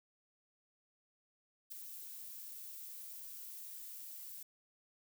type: noise with ADSR envelope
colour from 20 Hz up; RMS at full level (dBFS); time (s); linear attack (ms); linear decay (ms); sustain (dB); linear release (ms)
violet; -44; 1.7-4.43; 20; 7; -5; 4
effects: none